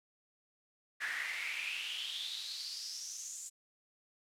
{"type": "noise with high-pass filter sweep", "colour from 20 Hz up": "brown", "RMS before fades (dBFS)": -41, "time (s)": [1, 3.5], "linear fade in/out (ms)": 20, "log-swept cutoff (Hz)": [1700, 7500], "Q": 6.9, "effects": ["low-pass 12000 Hz 12 dB/octave"]}